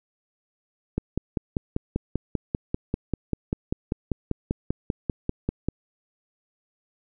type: click train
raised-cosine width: 3 ms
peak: -11 dBFS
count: 25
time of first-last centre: 0.98-5.686 s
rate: 5.1 Hz
effects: none